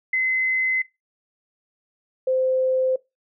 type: tone pair in turn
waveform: sine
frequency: 2047 / 518.3 Hz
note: C7 / C5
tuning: -38 / -16 cents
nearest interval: 2 octaves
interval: 2378 cents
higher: first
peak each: -18 dBFS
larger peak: neither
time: 0.13-0.82 / 2.27-2.96 s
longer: neither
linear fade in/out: 5 ms
effects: noise-tail reverb RT60 0.2 s tail -20 dB re dry